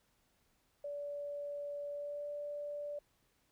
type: tone with pitch glide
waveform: sine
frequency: 577 to 583.7 Hz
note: D5 to D5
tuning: -31 to -11 cents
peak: -39 dBFS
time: 0.84-2.99 s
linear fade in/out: 5 ms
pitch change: +20 cents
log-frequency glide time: 1.89-2.28 s
effects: pink hiss -75 dBFS RMS until 3.51 s